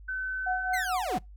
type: tone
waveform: sine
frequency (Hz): 1521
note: F#6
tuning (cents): +47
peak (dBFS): -30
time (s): 0.08-0.85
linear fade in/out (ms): 10
type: tone with tremolo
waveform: sine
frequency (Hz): 738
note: F#5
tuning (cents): -5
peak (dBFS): -25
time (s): 0.46-1.18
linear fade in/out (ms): 10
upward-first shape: triangle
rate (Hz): 4.6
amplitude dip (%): 85
type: linear sweep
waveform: 40% pulse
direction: down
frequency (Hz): 2155 to 116.54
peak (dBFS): -30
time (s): 0.73-1.19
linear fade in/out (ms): 10
effects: noise-tail reverb RT60 0.2 s tail -25 dB re dry + added 50 Hz sine -45 dBFS peak until 1.36 s